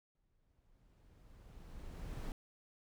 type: noise with exponential growth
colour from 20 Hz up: brown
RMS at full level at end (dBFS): -40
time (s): 0.15-2.32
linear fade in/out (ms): 1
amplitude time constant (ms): 470
effects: none